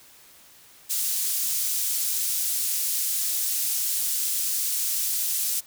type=high-pass noise; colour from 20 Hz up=pink; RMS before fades=-26 dBFS; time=0.89-5.61 s; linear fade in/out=20 ms; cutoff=7400 Hz; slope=12 dB/octave; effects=white hiss -52 dBFS RMS until 5.66 s